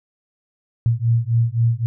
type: beating tone pair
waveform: sine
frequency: 114.4 / 118.2 Hz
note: A#2 / A#2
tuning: -32 / +24 cents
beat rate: 3.8 Hz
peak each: -18 dBFS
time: 0.86-1.86 s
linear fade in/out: 0 ms
effects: none